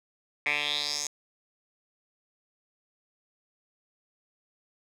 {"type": "tone with band-pass filter sweep", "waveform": "10% pulse", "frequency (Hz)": 146.8, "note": "D3", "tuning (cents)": 0, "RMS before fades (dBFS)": -30, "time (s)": [0.46, 1.07], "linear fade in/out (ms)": 2, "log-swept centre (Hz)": [2200, 6700], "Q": 4.9, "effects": []}